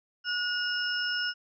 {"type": "tone cluster", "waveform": "sine", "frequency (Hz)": [1453, 2869, 5280], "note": ["F#6", "F7", "E8"], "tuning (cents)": [-32, 46, 2], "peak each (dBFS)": [-30, -34, -33], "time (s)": [0.24, 1.34], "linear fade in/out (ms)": 50, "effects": []}